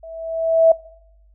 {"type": "tone with level ramp", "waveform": "sine", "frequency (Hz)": 654, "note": "E5", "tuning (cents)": -14, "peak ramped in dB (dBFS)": [-34, -6], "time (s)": [0.03, 0.72], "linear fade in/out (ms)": 5, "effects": ["noise-tail reverb RT60 0.8 s tail -22 dB re dry", "added 50 Hz sine -49 dBFS peak until 1.34 s"]}